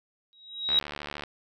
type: tone with exponential growth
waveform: sine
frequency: 3826 Hz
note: A#7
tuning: 44 cents sharp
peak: -17 dBFS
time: 0.33-0.79 s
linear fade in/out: 0 ms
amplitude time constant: 98 ms
type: click train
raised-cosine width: 0.3 ms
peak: -19 dBFS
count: 41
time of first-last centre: 0.69-1.236 s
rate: 73.2 Hz
effects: none